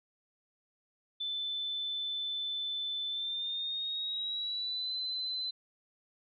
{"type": "tone with pitch glide", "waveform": "sine", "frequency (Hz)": [3520, 4043], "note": ["A7", "B7"], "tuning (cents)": [0, 40], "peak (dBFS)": -33, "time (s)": [1.2, 5.51], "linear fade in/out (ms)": 10, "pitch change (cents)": 240, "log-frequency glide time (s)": [3.09, 4.93], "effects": []}